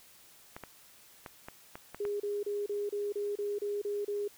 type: clicks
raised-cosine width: 0.5 ms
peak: -27 dBFS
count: 7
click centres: 0.565 / 0.637 / 1.262 / 1.485 / 1.755 / 1.946 / 2.052 s
type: tone bursts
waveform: sine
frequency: 410 Hz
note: G#4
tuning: 22 cents flat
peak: -31 dBFS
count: 10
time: 2-4.279 s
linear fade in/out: 5 ms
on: 200 ms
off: 31 ms
effects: white hiss -58 dBFS RMS until 4.37 s